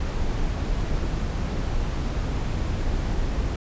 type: noise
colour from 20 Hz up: brown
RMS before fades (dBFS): -25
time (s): 0-3.56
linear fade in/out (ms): 5
effects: resampled to 16000 Hz